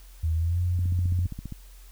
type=tone with pitch glide; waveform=sine; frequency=80.5 to 88.81 Hz; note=E2 to F2; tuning=-41 to +30 cents; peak=-22 dBFS; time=0.23-1.27 s; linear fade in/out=10 ms; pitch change=+171 cents; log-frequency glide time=0.36-0.61 s
type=click train; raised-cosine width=5 ms; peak=-23 dBFS; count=12; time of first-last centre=0.79-1.523 s; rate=15 Hz
effects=added 44 Hz sine -45 dBFS peak until 1.91 s + white hiss -56 dBFS RMS until 1.91 s